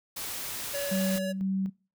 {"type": "noise", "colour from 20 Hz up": "white", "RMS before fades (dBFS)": -36, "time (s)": [0.16, 1.19], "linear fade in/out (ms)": 10}
{"type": "tone with vibrato", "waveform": "square", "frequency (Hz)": 566, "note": "C#5", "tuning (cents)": 36, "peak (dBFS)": -32, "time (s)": [0.73, 1.33], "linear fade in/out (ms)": 20, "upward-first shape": "sine", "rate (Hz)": 20, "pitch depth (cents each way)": 16}
{"type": "tone with tremolo", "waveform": "sine", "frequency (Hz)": 191.8, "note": "G3", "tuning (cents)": -37, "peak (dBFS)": -26, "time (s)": [0.91, 1.7], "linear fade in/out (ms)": 10, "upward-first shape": "square", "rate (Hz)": 2, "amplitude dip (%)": 45}
{"effects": ["noise-tail reverb RT60 0.4 s tail -25 dB re dry"]}